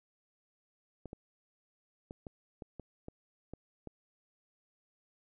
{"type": "clicks", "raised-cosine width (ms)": 2, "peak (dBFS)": -30, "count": 9, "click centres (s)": [1.057, 1.131, 2.109, 2.268, 2.622, 2.797, 3.084, 3.536, 3.873], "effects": []}